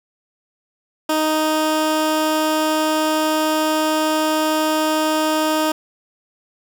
15% pulse tone, 311.1 Hz, D#4, in tune, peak -10 dBFS, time 1.09-5.72 s, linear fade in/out 5 ms, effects none

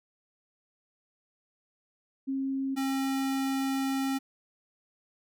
sine / square tone pair in turn, 269.3 / 269.3 Hz, C#4 / C#4, -50 / -50 cents, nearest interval unison, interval 0 cents, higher neither, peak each -28 dBFS, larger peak neither, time 2.27-2.76 / 2.76-4.19 s, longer second, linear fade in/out 20 ms, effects none

